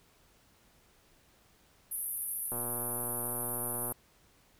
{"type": "band-pass noise", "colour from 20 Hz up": "pink", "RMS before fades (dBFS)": -37, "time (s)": [1.91, 3.93], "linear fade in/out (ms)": 10, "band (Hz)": [9900, 13000], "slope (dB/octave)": 96}
{"type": "click train", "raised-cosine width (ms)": 1, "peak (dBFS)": -27, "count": 169, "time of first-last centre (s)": [2.52, 3.92], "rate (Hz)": 120}
{"effects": ["pink hiss -65 dBFS RMS until 4.59 s"]}